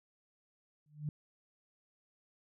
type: tone with exponential growth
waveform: sine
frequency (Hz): 150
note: D3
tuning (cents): +37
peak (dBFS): -31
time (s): 0.86-1.09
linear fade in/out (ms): 2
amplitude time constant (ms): 49
effects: none